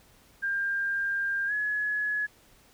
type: tone with pitch glide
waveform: sine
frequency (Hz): 1598 to 1693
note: G6 to G#6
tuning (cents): +33 to +33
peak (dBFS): -26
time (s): 0.42-2.27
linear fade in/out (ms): 20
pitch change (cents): +100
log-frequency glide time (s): 1.47-1.52
effects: pink hiss -59 dBFS RMS until 2.73 s